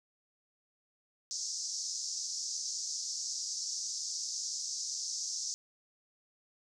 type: band-pass noise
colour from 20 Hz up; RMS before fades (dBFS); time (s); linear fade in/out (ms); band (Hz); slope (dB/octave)
white; -38; 1.31-5.54; 0; 5000 to 6600; 48
effects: none